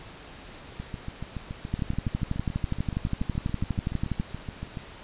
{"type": "two click trains", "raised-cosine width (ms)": 5, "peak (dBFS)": [-14, -21], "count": [31, 29], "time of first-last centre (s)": [[1.74, 4.199], [0.8, 4.772]], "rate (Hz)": [12.2, 7.05], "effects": ["pink hiss -45 dBFS RMS until 5.03 s", "resampled to 8000 Hz"]}